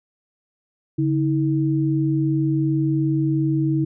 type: tone pair together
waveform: sine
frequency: 142.3 / 319.5 Hz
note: C#3 / D#4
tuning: +46 / +46 cents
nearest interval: octave + major second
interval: 1400 cents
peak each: -20 dBFS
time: 0.98-3.85 s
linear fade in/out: 10 ms
effects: none

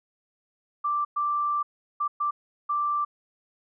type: tone bursts at uneven times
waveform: sine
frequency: 1175 Hz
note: D6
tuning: 1 cent sharp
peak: -23 dBFS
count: 5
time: 0.84-1.05 / 1.16-1.63 / 2-2.08 / 2.2-2.31 / 2.69-3.05 s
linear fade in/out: 10 ms
effects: none

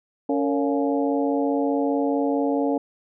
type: harmonic tone with a mistuned harmonic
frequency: 140.3 Hz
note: C#3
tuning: 21 cents sharp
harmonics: 2 / 3 / 4 / 5 / 6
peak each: -22 / -26 / -28 / -30 / -32 dBFS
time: 0.29-2.78 s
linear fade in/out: 5 ms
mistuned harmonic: 3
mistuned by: +140 cents
effects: none

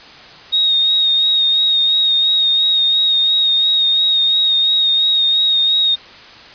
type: tone with vibrato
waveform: sine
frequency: 3735 Hz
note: A#7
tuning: 3 cents sharp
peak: -11 dBFS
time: 0.52-5.96 s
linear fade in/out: 20 ms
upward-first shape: sine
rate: 2.9 Hz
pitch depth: 27 cents each way
effects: white hiss -38 dBFS RMS until 6.54 s + resampled to 11025 Hz

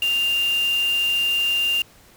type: tone in noise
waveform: sine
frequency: 2794 Hz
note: F7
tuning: in tune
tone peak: -18 dBFS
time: 0.02-1.82 s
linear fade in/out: 2 ms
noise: white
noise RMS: -35 dBFS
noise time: 0.02-1.82 s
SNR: +14 dB
effects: pink hiss -51 dBFS RMS until 2.16 s

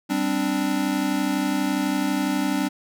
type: chord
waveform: square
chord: G suspended fourth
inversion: none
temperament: equal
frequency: 196 / 261.6 / 293.7 Hz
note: G3 / C4 / D4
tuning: 0 / 0 / 0 cents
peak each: -28 / -27 / -25 dBFS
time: 0.09-2.69 s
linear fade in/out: 20 ms
effects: none

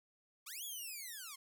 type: linear two-way sweep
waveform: 5% pulse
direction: up then down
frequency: 1037 to 3434 to 1037 Hz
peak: -35 dBFS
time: 0.46-1.36 s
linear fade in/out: 10 ms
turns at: 0.64 s
effects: none

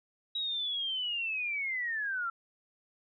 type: linear sweep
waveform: sine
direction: down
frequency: 3852 to 1334 Hz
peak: -31 dBFS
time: 0.35-2.3 s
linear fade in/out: 5 ms
effects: none

